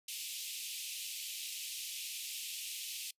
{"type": "high-pass noise", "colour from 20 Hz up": "pink", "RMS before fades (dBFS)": -42, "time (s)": [0.08, 3.11], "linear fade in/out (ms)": 5, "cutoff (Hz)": 2500, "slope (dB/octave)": 48, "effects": ["noise-tail reverb RT60 0.1 s tail -24 dB re dry", "resampled to 32000 Hz"]}